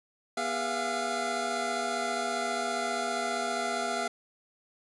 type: tone cluster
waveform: 25% pulse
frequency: 242.4 / 407.5 / 680 / 715 Hz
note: B3 / G#4 / F5 / F5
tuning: -32 / -33 / -46 / +41 cents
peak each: -35 / -33 / -28 / -32 dBFS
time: 0.37-4.08 s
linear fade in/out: 5 ms
effects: resampled to 24000 Hz